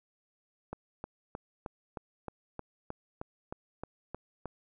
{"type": "click train", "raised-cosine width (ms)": 1, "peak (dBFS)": -24, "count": 13, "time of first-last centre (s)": [0.73, 4.457], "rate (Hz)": 3.22, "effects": []}